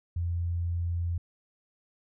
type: tone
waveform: sine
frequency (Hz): 85.9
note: F2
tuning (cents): -28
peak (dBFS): -27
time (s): 0.16-1.18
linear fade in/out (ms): 5
effects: none